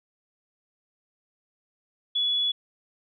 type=tone; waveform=sine; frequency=3403 Hz; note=G#7; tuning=41 cents sharp; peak=-22 dBFS; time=2.15-2.52 s; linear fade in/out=10 ms; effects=none